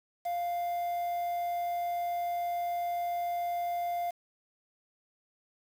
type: tone with quantisation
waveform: triangle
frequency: 698.5 Hz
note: F5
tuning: in tune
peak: -28 dBFS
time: 0.25-4.11 s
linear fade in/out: 10 ms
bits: 8
effects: none

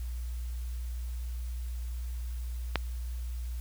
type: click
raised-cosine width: 0.3 ms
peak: -10 dBFS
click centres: 2.757 s
effects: added 60 Hz sine -33 dBFS peak until 3.6 s + white hiss -55 dBFS RMS until 3.6 s

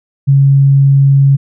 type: tone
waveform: sine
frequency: 138.1 Hz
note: C#3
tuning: 6 cents flat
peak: -4 dBFS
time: 0.27-1.37 s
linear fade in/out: 20 ms
effects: none

